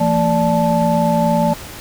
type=tone cluster; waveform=sine; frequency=169.3 / 227.1 / 585 / 873 Hz; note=E3 / A#3 / D5 / A5; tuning=+46 / -45 / -7 / -14 cents; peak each=-18 dBFS; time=0-1.54 s; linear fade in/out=10 ms; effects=pink hiss -33 dBFS RMS until 1.8 s